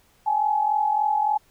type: tone pair together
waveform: sine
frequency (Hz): 810 / 853.5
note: G#5 / G#5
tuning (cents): -43 / +47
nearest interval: minor second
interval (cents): 90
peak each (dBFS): -25 / -20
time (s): 0.26-1.38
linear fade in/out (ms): 10
effects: pink hiss -60 dBFS RMS until 1.5 s